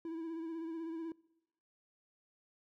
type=tone with vibrato; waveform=triangle; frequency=327.7 Hz; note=E4; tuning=10 cents flat; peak=-37 dBFS; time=0.05-1.12 s; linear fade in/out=2 ms; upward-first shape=sine; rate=16 Hz; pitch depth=40 cents each way; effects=noise-tail reverb RT60 1.0 s tail -25 dB re dry